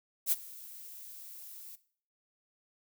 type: noise with ADSR envelope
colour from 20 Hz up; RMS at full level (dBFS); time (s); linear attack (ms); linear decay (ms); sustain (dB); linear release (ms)
violet; -26; 0.26-1.76; 57; 31; -22; 12
effects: noise-tail reverb RT60 0.5 s tail -17 dB re dry